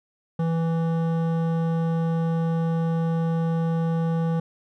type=tone with hard clipping; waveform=sine; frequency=164.81 Hz; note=E3; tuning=in tune; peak=-23 dBFS; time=0.39-4.4 s; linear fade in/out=5 ms; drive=13 dB; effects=none